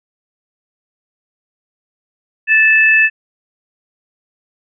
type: tone pair together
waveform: sine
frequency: 1757.1 / 2619 Hz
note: A6 / E7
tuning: -3 / -12 cents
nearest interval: perfect fifth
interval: 691 cents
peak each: -10 dBFS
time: 2.47-3.1 s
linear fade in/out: 50 ms
effects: none